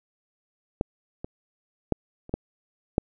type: clicks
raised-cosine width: 2 ms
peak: -10 / -20 / -8 / -29 / -12 / -6 dBFS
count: 6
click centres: 0.811 / 1.245 / 1.923 / 2.294 / 2.34 / 2.981 s
effects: none